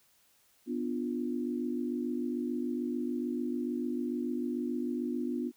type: chord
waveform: sine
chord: B diminished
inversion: none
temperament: equal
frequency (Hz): 246.9 / 293.7 / 349.2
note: B3 / D4 / F4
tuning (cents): 0 / 0 / 0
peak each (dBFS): -33 / -37 / -37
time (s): 0.66-5.52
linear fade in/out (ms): 50
effects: white hiss -67 dBFS RMS until 5.56 s